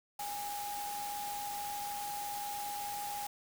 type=tone in noise; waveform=sine; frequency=820 Hz; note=G#5; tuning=22 cents flat; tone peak=-38 dBFS; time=0.19-3.27 s; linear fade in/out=5 ms; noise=white; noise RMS=-44 dBFS; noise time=0.19-3.27 s; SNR=+3 dB; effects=none